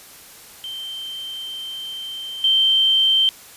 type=tone with level steps; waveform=sine; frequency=3125 Hz; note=G7; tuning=6 cents flat; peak=-28 / -13 dBFS; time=0.64-3.29 s; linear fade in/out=0 ms; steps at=2.44 s; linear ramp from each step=2 ms; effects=white hiss -43 dBFS RMS until 3.56 s + resampled to 32000 Hz